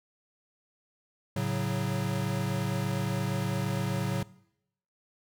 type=chord; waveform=square; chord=F# minor; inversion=first; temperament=equal; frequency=110 / 138.59 / 185 Hz; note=A2 / C#3 / F#3; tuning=0 / 0 / 0 cents; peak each=-33 dBFS; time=1.36-4.23 s; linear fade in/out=5 ms; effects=noise-tail reverb RT60 0.8 s tail -21 dB re dry